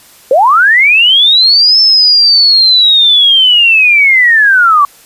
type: linear two-way sweep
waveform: sine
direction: up then down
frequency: 484.8 to 5310 to 1117 Hz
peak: -3 dBFS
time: 0.31-4.85 s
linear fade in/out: 2 ms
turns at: 1.8 s
effects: white hiss -40 dBFS RMS until 5.05 s + resampled to 32000 Hz